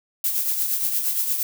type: noise with tremolo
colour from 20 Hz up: violet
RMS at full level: -21 dBFS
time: 0.24-1.43 s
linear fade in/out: 2 ms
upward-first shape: triangle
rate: 8.6 Hz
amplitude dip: 55%
effects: none

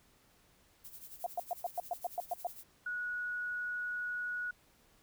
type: noise with tremolo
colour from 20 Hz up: violet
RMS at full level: -48 dBFS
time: 0.84-2.64 s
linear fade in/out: 10 ms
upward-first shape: sine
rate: 11 Hz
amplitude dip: 70%
type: tone bursts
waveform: sine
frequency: 705 Hz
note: F5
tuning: 16 cents sharp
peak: -31 dBFS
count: 10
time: 1.24-2.47 s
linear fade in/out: 2 ms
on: 24 ms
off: 110 ms
type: tone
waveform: sine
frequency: 1461 Hz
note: F#6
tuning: 22 cents flat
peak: -35 dBFS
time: 2.86-4.51 s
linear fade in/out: 5 ms
effects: pink hiss -67 dBFS RMS until 5.02 s

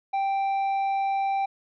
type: tone with tanh clipping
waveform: triangle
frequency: 784 Hz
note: G5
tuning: in tune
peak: -24 dBFS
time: 0.13-1.46 s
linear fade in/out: 10 ms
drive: 10 dB
effects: none

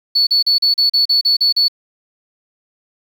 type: tone bursts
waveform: sine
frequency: 4435 Hz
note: C#8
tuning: in tune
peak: -9 dBFS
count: 10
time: 0.15-1.683 s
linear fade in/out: 10 ms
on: 120 ms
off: 37 ms
effects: tanh soft clip ceiling -6 dBFS + 7-bit

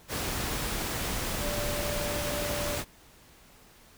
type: tone in noise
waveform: sine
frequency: 586 Hz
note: D5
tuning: 4 cents flat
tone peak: -34 dBFS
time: 1.39-2.8 s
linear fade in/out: 50 ms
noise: pink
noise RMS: -32 dBFS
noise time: 0.08-2.85 s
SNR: -5 dB
effects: pink hiss -56 dBFS RMS until 3.97 s

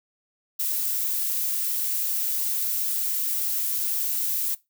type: noise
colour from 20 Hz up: violet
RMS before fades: -26 dBFS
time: 0.59-4.55 s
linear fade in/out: 10 ms
effects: noise-tail reverb RT60 0.2 s tail -19 dB re dry

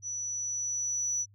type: tone with level ramp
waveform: sine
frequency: 5920 Hz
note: F#8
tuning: in tune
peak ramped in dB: -33 to -26 dBFS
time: 0.02-1.26 s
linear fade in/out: 50 ms
effects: tanh soft clip ceiling -24 dBFS + added 101 Hz sine -56 dBFS peak until 1.34 s

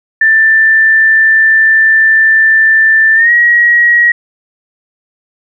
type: tone with pitch glide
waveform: sine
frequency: 1774 to 1901.3 Hz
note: A6 to A#6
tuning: +14 to +34 cents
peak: -4 dBFS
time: 0.21-4.12 s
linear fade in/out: 5 ms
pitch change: +120 cents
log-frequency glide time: 3.15-3.31 s
effects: none

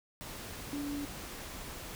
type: tone in noise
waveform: sine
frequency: 287.4 Hz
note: D4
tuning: 37 cents flat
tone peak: -35 dBFS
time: 0.73-1.05 s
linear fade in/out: 0 ms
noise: pink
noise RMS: -44 dBFS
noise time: 0.21-1.95 s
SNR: +6 dB
effects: none

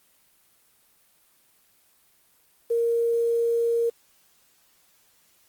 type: tone with quantisation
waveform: sine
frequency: 466.2 Hz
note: A#4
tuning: in tune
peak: -20 dBFS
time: 2.7-3.9 s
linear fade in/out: 10 ms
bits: 8
effects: white hiss -62 dBFS RMS until 5.48 s + Opus 24 kbps

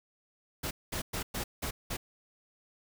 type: noise bursts at uneven times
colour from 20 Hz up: pink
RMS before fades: -35 dBFS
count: 6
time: 0.63-0.71 / 0.92-1.02 / 1.13-1.23 / 1.34-1.44 / 1.62-1.71 / 1.9-1.97 s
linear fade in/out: 10 ms
effects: none

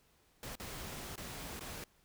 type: noise with dropouts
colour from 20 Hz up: pink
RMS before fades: -45 dBFS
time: 0.43-1.84 s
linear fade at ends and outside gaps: 1 ms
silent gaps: 0.554-0.599 / 1.157-1.178 / 1.594-1.608 s
effects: pink hiss -70 dBFS RMS until 2.04 s

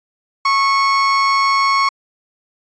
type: tone with amplitude modulation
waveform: 35% pulse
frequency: 1100 Hz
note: C#6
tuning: 14 cents flat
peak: -9 dBFS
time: 0.45-1.89 s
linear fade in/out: 5 ms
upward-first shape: sine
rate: 206 Hz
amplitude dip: 35%
effects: resampled to 16000 Hz

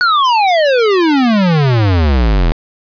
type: exponential sweep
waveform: square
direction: down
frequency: 1488 to 38.89 Hz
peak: -9 dBFS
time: 0.01-2.52 s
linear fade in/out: 0 ms
effects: resampled to 11025 Hz + 7-bit

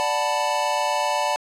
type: chord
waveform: square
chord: B minor seventh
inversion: first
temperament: equal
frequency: 587.3 / 740 / 880 / 987.8 Hz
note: D5 / F#5 / A5 / B5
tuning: 0 / 0 / 0 / 0 cents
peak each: -27 / -29 / -25 / -28 dBFS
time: 0-1.36 s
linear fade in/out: 0 ms
effects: low-pass 9000 Hz 12 dB/octave

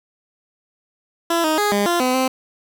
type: tone with pitch steps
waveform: 15% pulse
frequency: 336.7 / 312.5 / 414.5 / 203.4 / 346.5 / 254.2 / 260 Hz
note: E4 / D#4 / G#4 / G#3 / F4 / C4 / C4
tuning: +37 / +8 / -3 / -36 / -14 / -50 / -11 cents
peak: -10 dBFS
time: 1.3-2.28 s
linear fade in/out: 5 ms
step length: 140 ms
effects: none

